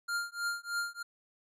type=tone with tremolo; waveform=square; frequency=1400 Hz; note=F6; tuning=4 cents sharp; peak=-30 dBFS; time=0.08-1.03 s; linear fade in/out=10 ms; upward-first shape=triangle; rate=3.2 Hz; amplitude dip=100%; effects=low-pass 12000 Hz 12 dB/octave